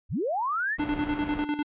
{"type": "linear sweep", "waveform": "sine", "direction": "up", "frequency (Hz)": [41.46, 1900], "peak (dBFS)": -25, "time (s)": [0.09, 0.78], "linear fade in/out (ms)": 50}
{"type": "low-pass noise", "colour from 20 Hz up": "pink", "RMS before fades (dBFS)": -37, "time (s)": [0.78, 1.45], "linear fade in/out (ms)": 10, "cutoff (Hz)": 1800, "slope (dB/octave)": 12}
{"type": "tone with tremolo", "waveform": "square", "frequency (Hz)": 295.6, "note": "D4", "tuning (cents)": 11, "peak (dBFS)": -25, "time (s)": [0.79, 1.63], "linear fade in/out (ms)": 10, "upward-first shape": "square", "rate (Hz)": 10, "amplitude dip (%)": 65}
{"effects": ["resampled to 8000 Hz"]}